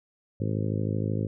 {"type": "harmonic tone", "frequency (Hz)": 53, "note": "G#1", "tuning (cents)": 36, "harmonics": [2, 3, 4, 5, 6, 7, 8, 9, 10], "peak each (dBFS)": [-28, -32, -34, -36, -38, -39, -40, -41, -42], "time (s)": [0.4, 1.27], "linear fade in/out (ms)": 5, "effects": []}